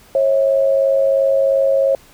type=tone pair together; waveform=sine; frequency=544.1 / 647 Hz; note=C#5 / E5; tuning=-32 / -32 cents; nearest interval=minor third; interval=300 cents; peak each=-12 / -20 dBFS; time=0.15-1.95 s; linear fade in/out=2 ms; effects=pink hiss -47 dBFS RMS until 2.13 s